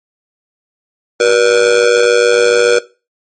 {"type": "tone with amplitude modulation", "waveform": "square", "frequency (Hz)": 480.5, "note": "B4", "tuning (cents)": -48, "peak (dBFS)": -4, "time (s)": [1.2, 2.79], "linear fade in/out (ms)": 5, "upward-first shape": "sine", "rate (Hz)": 107, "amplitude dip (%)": 95, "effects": ["noise-tail reverb RT60 0.3 s tail -18 dB re dry", "MP3 32 kbps"]}